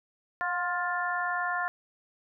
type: harmonic tone with a mistuned harmonic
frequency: 351.8 Hz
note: F4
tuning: 13 cents sharp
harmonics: 2 / 3 / 4 / 5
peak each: -33 / -33 / -33 / -33 dBFS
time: 0.41-1.68 s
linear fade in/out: 0 ms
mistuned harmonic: 2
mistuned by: +28 cents
effects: none